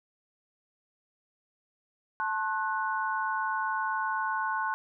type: chord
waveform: sine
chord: F# diminished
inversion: first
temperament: equal with one note detuned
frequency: 880 / 1072.2 / 1480 Hz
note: A5 / C6 / F#6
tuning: 0 / +42 / 0 cents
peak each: -32 dBFS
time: 2.2-4.74 s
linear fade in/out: 0 ms
effects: none